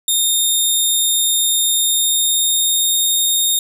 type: tone with pitch glide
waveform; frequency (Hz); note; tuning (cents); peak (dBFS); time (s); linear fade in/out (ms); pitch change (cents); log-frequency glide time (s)
15% pulse; 3668 to 3691; A#7 to A#7; -29 to -18; -7; 0.08-3.59; 2; +11; 1.76-2.95
effects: none